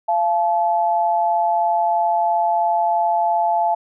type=tone pair together; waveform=sine; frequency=687 / 864 Hz; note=F5 / A5; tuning=-29 / -32 cents; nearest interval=major third; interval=397 cents; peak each=-18 dBFS; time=0.08-3.75 s; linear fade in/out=10 ms; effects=none